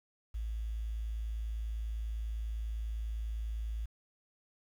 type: tone with quantisation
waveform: sine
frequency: 55 Hz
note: A1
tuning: in tune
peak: -34 dBFS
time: 0.34-3.86 s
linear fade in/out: 10 ms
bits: 10
effects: none